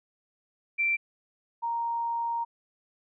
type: tone pair in turn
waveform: sine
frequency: 2349 / 932.2 Hz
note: D7 / A#5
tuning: 0 / 0 cents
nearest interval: octave + major third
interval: 1600 cents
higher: first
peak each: -23 / -27 dBFS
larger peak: first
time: 0.78-0.97 / 1.62-2.45 s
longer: second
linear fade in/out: 20 ms
effects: none